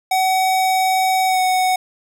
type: tone with pitch glide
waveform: square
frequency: 753 to 742.6 Hz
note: F#5 to F#5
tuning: +30 to +6 cents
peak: -15 dBFS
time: 0.11-1.76 s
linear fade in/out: 5 ms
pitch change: -24 cents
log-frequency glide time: 1.28-1.39 s
effects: none